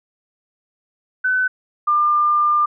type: tone pair in turn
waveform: sine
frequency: 1510 / 1198.5 Hz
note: F#6 / D6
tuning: +35 / +35 cents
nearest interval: major third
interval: 400 cents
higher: first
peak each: -15 / -13 dBFS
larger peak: second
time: 1.24-1.48 / 1.87-2.66 s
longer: second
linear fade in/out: 10 ms
effects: none